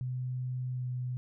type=tone with pitch glide; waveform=sine; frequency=126.8 to 125.42 Hz; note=B2 to B2; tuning=+46 to +27 cents; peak=-32 dBFS; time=0.01-1.17 s; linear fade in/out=0 ms; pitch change=-19 cents; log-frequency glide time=0.71-0.86 s; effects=none